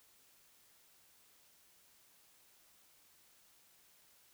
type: silence
effects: white hiss -67 dBFS RMS until 4.33 s